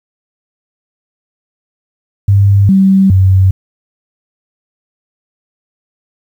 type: tone with pitch steps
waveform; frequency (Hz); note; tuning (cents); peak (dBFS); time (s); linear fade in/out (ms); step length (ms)
sine; 99.7 / 192.6 / 94.8; G2 / G3 / F#2; +30 / -30 / +43; -4; 2.28-3.51; 5; 410
effects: 7-bit